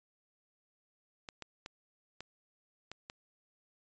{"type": "clicks", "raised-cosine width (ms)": 0.2, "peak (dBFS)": -26, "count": 6, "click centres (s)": [1.288, 1.423, 1.661, 2.206, 2.916, 3.099], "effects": ["resampled to 16000 Hz"]}